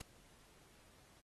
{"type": "noise with ADSR envelope", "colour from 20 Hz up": "pink", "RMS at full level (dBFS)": -43, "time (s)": [0, 1.21], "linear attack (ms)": 11, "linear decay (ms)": 7, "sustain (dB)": -23, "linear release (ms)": 15, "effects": ["AAC 32 kbps"]}